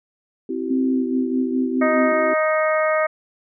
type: chord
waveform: sine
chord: C major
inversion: none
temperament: equal with one note detuned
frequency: 261.6 / 329.6 / 382.6 Hz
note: C4 / E4 / G4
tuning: 0 / 0 / -42 cents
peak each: -27 dBFS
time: 0.49-2.34 s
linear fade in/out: 5 ms
type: tone with pitch glide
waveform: sine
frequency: 261.6 to 256.8 Hz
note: C4 to C4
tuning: 0 to -32 cents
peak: -20 dBFS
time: 0.7-2.13 s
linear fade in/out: 10 ms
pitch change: -32 cents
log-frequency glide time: 0.88-1.04 s
type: harmonic tone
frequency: 311.6 Hz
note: D#4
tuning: 3 cents sharp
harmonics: 2 / 3 / 4 / 5 / 6 / 7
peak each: -18 / -33 / -23 / -31 / -27 / -28 dBFS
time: 1.81-3.07 s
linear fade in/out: 10 ms
effects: none